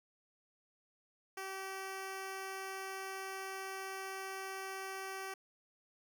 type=tone; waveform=10% pulse; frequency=384.6 Hz; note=G4; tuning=33 cents flat; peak=-33 dBFS; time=1.37-5.34 s; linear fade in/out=5 ms; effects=none